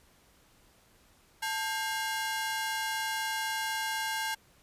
sawtooth ring-modulated tone, 1240 Hz, D#6, 6 cents flat, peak -24 dBFS, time 1.42-4.35 s, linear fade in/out 10 ms, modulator 358 Hz, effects pink hiss -63 dBFS RMS until 4.62 s + resampled to 32000 Hz

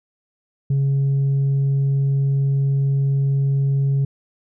sine tone with tanh clipping, 137.8 Hz, C#3, 10 cents flat, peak -16 dBFS, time 0.7-4.05 s, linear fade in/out 5 ms, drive 1 dB, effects none

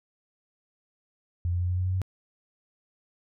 sine tone with pitch steps, 87.31 / 88.32 / 89.35 / 90.39 / 91.44 / 92.5 / 93.58 Hz, F2 / F2 / F2 / F#2 / F#2 / F#2 / F#2, 0 / +20 / +40 / -40 / -20 / 0 / +20 cents, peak -24 dBFS, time 1.45-2.017 s, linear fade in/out 0 ms, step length 81 ms, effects none

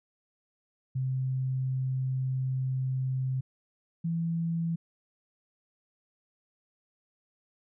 sine tone pair in turn, 130.6 / 166.55 Hz, C3 / E3, -3 / +18 cents, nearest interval major third, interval 421 cents, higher second, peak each -27 dBFS, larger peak neither, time 0.95-3.41 / 4.04-4.76 s, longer first, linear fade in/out 10 ms, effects none

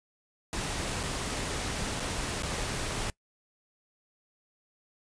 pink noise with dropouts, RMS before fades -33 dBFS, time 0.53-3.1 s, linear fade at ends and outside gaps 0 ms, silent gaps 1.031-1.035 / 1.997-2.003 / 2.423-2.433 s, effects noise-tail reverb RT60 0.1 s tail -23 dB re dry + resampled to 22050 Hz

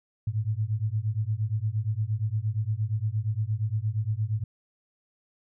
sine beating tone pair, 103.83 / 112.43 Hz, G#2 / A2, 0 / +38 cents, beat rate 8.6 Hz, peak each -28 dBFS, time 0.27-4.44 s, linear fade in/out 5 ms, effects none

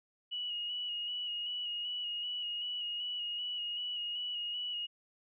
sine tone with vibrato, 2909 Hz, F#7, 30 cents flat, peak -35 dBFS, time 0.31-4.87 s, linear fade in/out 20 ms, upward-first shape square, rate 2.6 Hz, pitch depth 22 cents each way, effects none

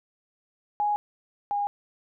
sine tone pair in turn, 830.6 / 815.4 Hz, G#5 / G#5, 0 / -32 cents, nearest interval unison, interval 32 cents, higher first, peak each -22 / -24 dBFS, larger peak first, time 0.8-0.96 / 1.51-1.67 s, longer neither, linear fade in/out 0 ms, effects none

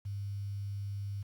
sine tone with quantisation, 100 Hz, G2, 35 cents sharp, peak -35 dBFS, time 0.05-1.23 s, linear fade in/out 10 ms, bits 10, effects none

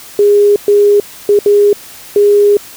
sine tone bursts at uneven times, 410 Hz, G#4, 22 cents flat, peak -4 dBFS, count 5, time 0.19-0.56 / 0.68-1 / 1.29-1.39 / 1.46-1.73 / 2.16-2.57 s, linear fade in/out 2 ms, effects white hiss -33 dBFS RMS until 2.76 s

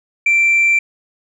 sine tone, 2349 Hz, D7, in tune, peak -8 dBFS, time 0.26-0.79 s, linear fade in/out 5 ms, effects tanh soft clip ceiling -8 dBFS

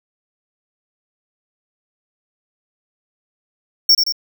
square tone with echo, 5480 Hz, F8, 34 cents flat, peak -8 dBFS, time 3.89-3.95 s, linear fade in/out 5 ms, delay 87 ms, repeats 2, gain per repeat -5 dB, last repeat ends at 4.124 s, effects none

